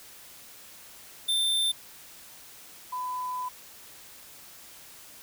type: tone pair in turn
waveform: square / sine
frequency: 3572 / 1002.4 Hz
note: A7 / B5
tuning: +25 / +25 cents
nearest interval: octave + minor seventh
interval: 2200 cents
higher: first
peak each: -24 / -30 dBFS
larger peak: first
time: 1.28-1.72 / 2.92-3.49 s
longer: second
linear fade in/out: 10 ms
effects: white hiss -49 dBFS RMS until 5.22 s